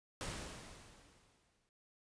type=noise with exponential decay; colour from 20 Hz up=pink; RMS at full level=-41 dBFS; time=0.21-1.69 s; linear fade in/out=0 ms; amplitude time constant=320 ms; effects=noise-tail reverb RT60 0.4 s tail -23 dB re dry + resampled to 22050 Hz